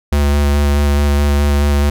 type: tone with vibrato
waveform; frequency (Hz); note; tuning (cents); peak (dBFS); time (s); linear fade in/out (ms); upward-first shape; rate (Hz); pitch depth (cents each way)
square; 72; D2; -34; -11; 0.12-1.9; 5; square; 4.7; 13
effects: none